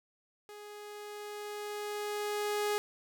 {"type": "tone with level ramp", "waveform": "sawtooth", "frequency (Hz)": 416, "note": "G#4", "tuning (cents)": 3, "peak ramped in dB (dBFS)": [-43, -25], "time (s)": [0.49, 2.78], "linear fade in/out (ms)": 0, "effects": []}